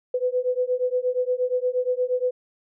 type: beating tone pair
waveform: sine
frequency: 497.1 / 505.6 Hz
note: B4 / B4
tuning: +11 / +41 cents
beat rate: 8.5 Hz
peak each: -24 dBFS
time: 0.14-2.31 s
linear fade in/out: 5 ms
effects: none